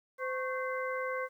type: harmonic tone with a mistuned harmonic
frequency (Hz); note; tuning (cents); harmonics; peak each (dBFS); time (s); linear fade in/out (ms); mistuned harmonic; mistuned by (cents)
515; C5; -28; 1 / 2 / 3 / 4; -35 / -38 / -40 / -41; 0.18-1.29; 50; 2; +110
effects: 11-bit